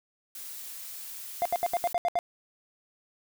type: noise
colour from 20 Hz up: blue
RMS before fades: -41 dBFS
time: 0.35-1.93 s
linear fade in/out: 2 ms
type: tone bursts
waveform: triangle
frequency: 698.5 Hz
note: F5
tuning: in tune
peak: -21 dBFS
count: 8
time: 1.42-2.189 s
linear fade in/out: 0 ms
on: 34 ms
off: 71 ms
effects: none